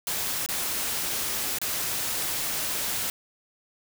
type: noise with dropouts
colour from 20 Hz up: white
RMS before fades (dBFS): -29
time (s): 0.07-3.1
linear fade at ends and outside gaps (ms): 1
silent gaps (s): 0.462-0.488 / 1.586-1.615
effects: none